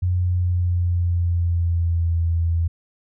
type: tone with pitch glide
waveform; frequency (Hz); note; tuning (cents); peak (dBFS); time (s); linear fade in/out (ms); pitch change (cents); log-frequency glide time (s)
sine; 90.2 to 83.67; F#2 to E2; -44 to +26; -17; 0.02-2.68; 10; -130; 0.14-2.18
effects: none